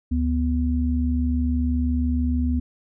sine tone pair together, 73.4 / 246.9 Hz, D2 / B3, 0 / 0 cents, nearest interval octave + major sixth, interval 2100 cents, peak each -21 / -23 dBFS, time 0.11-2.6 s, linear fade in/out 10 ms, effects none

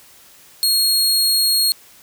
sawtooth tone, 4289 Hz, C8, 42 cents sharp, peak -11 dBFS, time 0.63-1.72 s, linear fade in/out 0 ms, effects white hiss -47 dBFS RMS until 2.02 s

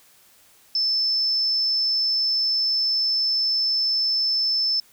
sine tone, 5274 Hz, E8, in tune, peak -19 dBFS, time 0.75-4.8 s, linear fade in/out 2 ms, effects white hiss -55 dBFS RMS until 4.92 s

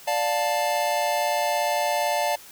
square chord, D minor, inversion none, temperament just, 587.3 / 704.8 / 881 Hz, D5 / F5 / A5, 0 / +16 / +2 cents, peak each -27 dBFS, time 0.07-2.36 s, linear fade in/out 10 ms, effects white hiss -46 dBFS RMS until 2.51 s

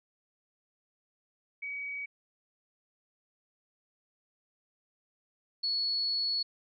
sine tone pair in turn, 2266 / 4390 Hz, C#7 / C#8, +37 / -18 cents, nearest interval major seventh, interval 1145 cents, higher second, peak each -35 / -28 dBFS, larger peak second, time 1.62-2.06 / 5.63-6.43 s, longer second, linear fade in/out 10 ms, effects none

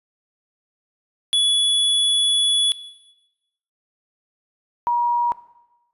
square / sine tone pair in turn, 3405 / 955.5 Hz, G#7 / A#5, +42 / +43 cents, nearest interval octave + minor seventh, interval 2199 cents, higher first, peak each -16 / -16 dBFS, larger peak neither, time 1.33-2.72 / 4.87-5.32 s, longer first, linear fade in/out 0 ms, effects noise-tail reverb RT60 1.0 s tail -17 dB re dry + resampled to 32000 Hz

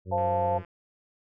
harmonic tone, 92.8 Hz, F#2, 6 cents sharp, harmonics 1 / 2 / 3 / 4 / 5 / 6, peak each -33 / -40 / -49 / -43 / -46 / -51 dBFS, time 0.05-0.64 s, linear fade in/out 50 ms
sine chord, F major, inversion second, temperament equal with one note detuned, 523.3 / 693.6 / 880 Hz, C5 / F5 / A5, 0 / -12 / 0 cents, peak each -28 dBFS, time 0.11-0.59 s, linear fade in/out 20 ms
click train, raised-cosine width 0.5 ms, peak -34 dBFS, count 81, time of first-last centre 0.18-0.648 s, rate 171 Hz
effects none

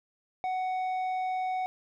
square tone with low-pass filter, 744 Hz, F#5, 9 cents sharp, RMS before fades -31 dBFS, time 0.44-1.66 s, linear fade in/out 0 ms, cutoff 1800 Hz, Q 0.74, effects none

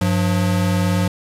square tone pair together, 98 / 179.63 Hz, G2 / F3, 0 / +49 cents, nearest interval minor seventh, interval 1049 cents, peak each -19 dBFS, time 0.01-1.08 s, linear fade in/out 5 ms, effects resampled to 32000 Hz + 7-bit

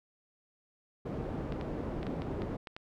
white low-pass noise, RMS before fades -37 dBFS, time 1.05-2.57 s, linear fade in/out 10 ms, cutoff 390 Hz, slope 12 dB/octave
clicks, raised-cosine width 0.3 ms, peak -27 dBFS, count 8, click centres 1.523 / 1.612 / 2.03 / 2.068 / 2.22 / 2.42 / 2.672 / 2.765 s
effects none

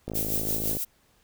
click train, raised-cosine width 2 ms, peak -20 dBFS, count 38, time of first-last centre 0.08-0.769 s, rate 53.7 Hz
violet noise with tremolo, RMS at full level -27 dBFS, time 0.14-0.85 s, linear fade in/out 20 ms, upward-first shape sine, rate 5.9 Hz, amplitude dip 50%
effects pink hiss -64 dBFS RMS until 1.23 s

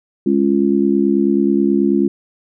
sine chord, Db major, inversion second, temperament just, 207.9 / 277.2 / 346.5 Hz, Ab3 / Db4 / F4, +2 / 0 / -14 cents, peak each -16 dBFS, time 0.26-2.08 s, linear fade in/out 5 ms, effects none

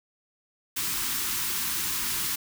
white band-stop noise, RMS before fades -29 dBFS, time 0.76-2.36 s, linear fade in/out 10 ms, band 390 to 900 Hz, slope 48 dB/octave, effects none

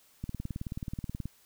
click train, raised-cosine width 5 ms, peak -23 dBFS, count 20, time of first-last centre 0.24-1.256 s, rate 18.7 Hz, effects white hiss -63 dBFS RMS until 1.45 s

